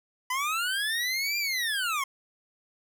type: linear two-way sweep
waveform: 25% pulse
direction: up then down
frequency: 987.8 to 2400 to 1053 Hz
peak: -23 dBFS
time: 0.3-2.04 s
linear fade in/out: 5 ms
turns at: 1.38 s
effects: none